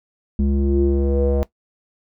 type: tone with low-pass filter sweep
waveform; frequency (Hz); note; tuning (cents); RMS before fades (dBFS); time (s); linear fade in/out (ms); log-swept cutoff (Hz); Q
square; 69.3; C#2; 0; -18; 0.39-1.43; 0; 250 to 570; 7.3
effects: noise-tail reverb RT60 0.1 s tail -17 dB re dry